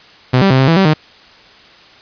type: tone with pitch steps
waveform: sawtooth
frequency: 127.4 / 195.1 / 131.2 / 133 / 164.8 / 192.8 / 154.2 Hz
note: C3 / G3 / C3 / C3 / E3 / G3 / D#3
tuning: -46 / -8 / +5 / +29 / 0 / -28 / -15 cents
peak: -4 dBFS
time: 0.33-0.939 s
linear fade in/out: 10 ms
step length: 87 ms
effects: white hiss -42 dBFS RMS until 2.01 s + resampled to 11025 Hz